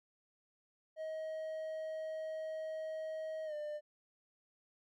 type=tone with pitch glide; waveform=triangle; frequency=632 to 598.6 Hz; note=D#5 to D5; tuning=+27 to +33 cents; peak=-37 dBFS; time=0.96-3.81 s; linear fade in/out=50 ms; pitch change=-94 cents; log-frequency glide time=3.45-3.54 s; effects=none